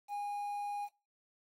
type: tone with quantisation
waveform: triangle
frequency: 819 Hz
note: G#5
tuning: 24 cents flat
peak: -34 dBFS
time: 0.08-0.89 s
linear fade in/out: 50 ms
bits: 10
effects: noise-tail reverb RT60 0.3 s tail -24 dB re dry + AAC 48 kbps